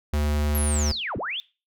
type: tone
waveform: square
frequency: 74.2 Hz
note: D2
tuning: 18 cents sharp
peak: -22 dBFS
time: 0.13-0.92 s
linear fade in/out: 5 ms
type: linear two-way sweep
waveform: sine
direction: down then up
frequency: 11790 to 45.85 to 3634 Hz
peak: -27 dBFS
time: 0.55-1.4 s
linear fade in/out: 0 ms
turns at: 1.17 s
effects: noise-tail reverb RT60 0.3 s tail -20 dB re dry